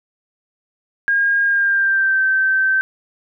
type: tone with pitch glide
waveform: sine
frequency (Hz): 1622 to 1549.6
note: G#6 to G6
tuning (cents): -41 to -20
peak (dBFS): -13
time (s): 1.08-2.81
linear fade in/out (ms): 0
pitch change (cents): -79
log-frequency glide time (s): 1.45-2.22
effects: none